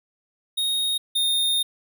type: tone pair in turn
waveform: square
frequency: 3729 / 3667 Hz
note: A#7 / A#7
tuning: 0 / -29 cents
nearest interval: unison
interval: 29 cents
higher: first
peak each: -22 / -20 dBFS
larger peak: second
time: 0.57-0.98 / 1.15-1.63 s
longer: second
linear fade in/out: 10 ms
effects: none